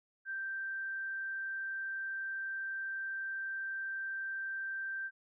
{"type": "tone", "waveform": "sine", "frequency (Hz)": 1568, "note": "G6", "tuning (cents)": 0, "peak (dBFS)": -36, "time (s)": [0.25, 5.11], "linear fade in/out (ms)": 50, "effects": []}